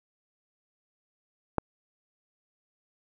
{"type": "click", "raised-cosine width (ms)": 1, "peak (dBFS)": -10, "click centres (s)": 1.583, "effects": []}